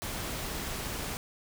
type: noise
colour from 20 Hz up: pink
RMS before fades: -36 dBFS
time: 0.02-1.17 s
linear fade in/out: 0 ms
effects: none